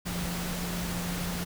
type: tone in noise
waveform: sine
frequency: 175.7 Hz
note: F3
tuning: 11 cents sharp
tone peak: -33 dBFS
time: 0.05-1.45 s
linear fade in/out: 20 ms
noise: pink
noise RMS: -35 dBFS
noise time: 0.05-1.45 s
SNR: -1 dB
effects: none